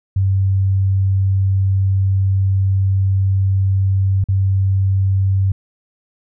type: tone with dropouts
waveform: sine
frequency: 96.5 Hz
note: G2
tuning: 27 cents flat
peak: -12 dBFS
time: 0.16-5.52 s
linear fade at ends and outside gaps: 5 ms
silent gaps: 4.241-4.286 s
effects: none